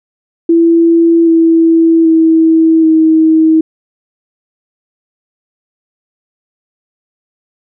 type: tone with pitch steps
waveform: sine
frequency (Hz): 333.9 / 328.7 / 323.6 / 318.6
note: E4 / E4 / E4 / D#4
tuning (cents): +22 / -5 / -32 / +41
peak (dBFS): -4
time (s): 0.49-3.61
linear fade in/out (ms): 5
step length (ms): 780
effects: none